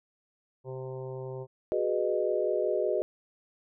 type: harmonic tone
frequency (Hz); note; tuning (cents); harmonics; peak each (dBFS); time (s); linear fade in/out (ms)
130.3; C3; -7; 1 / 3 / 4 / 5 / 6 / 7 / 8; -39 / -39 / -42 / -52 / -55 / -50 / -58; 0.64-1.47; 50
type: chord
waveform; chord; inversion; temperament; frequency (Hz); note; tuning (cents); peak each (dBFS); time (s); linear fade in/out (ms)
sine; G# minor seventh; third; equal with one note detuned; 370 / 415.3 / 493.9 / 614.4; F#4 / G#4 / B4 / D#5; 0 / 0 / 0 / -22; -31 / -31 / -32 / -30; 1.72-3.02; 0
effects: none